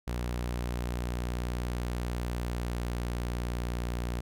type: tone with pitch glide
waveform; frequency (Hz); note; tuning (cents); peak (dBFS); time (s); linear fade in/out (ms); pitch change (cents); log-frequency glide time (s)
sawtooth; 60.4 to 59.81; B1 to A#1; -38 to +45; -27; 0.07-4.21; 10; -17; 1.64-2.68
effects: none